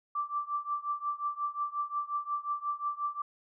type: tone with tremolo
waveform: sine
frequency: 1171 Hz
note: D6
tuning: 5 cents flat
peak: -27 dBFS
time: 0.15-3.22 s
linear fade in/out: 5 ms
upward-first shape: triangle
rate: 5.6 Hz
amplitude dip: 95%
effects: none